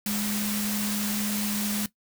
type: tone in noise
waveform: sine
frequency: 207.7 Hz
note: G#3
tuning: in tune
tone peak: -28 dBFS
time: 0.06-1.86 s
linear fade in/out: 2 ms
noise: white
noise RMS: -31 dBFS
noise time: 0.06-1.86 s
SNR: 0 dB
effects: noise-tail reverb RT60 0.1 s tail -17 dB re dry